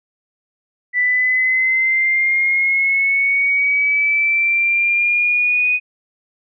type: linear sweep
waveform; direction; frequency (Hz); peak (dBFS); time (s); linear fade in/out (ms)
sine; up; 1975.5 to 2489; -13; 0.93-5.8; 50
effects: none